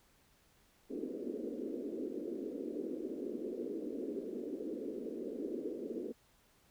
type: band-pass noise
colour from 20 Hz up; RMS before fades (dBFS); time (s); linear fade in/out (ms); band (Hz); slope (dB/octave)
pink; -41; 0.89-6.13; 20; 240 to 480; 48
effects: pink hiss -69 dBFS RMS until 6.7 s